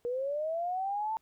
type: linear sweep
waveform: sine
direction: up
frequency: 472.8 to 897 Hz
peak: -30 dBFS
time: 0.05-1.17 s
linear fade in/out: 0 ms
effects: pink hiss -73 dBFS RMS until 1.21 s